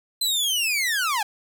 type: linear sweep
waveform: sawtooth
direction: down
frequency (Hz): 4100 to 784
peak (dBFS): -18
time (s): 0.21-1.23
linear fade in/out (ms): 5
effects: none